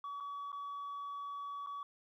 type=tone with dropouts; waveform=sine; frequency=1136 Hz; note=C#6; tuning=42 cents sharp; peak=-38 dBFS; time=0.04-1.83 s; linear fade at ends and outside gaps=2 ms; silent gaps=0.202-0.206 / 0.519-0.528 / 1.663-1.67 s; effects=tanh soft clip ceiling -39 dBFS + 13-bit